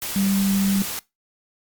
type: tone in noise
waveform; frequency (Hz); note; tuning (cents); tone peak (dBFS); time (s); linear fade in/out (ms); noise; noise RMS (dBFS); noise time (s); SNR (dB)
sine; 196; G3; 0; -18; 0.16-0.82; 0; white; -29; 0.02-0.99; +8
effects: noise-tail reverb RT60 0.2 s tail -21 dB re dry + Opus 48 kbps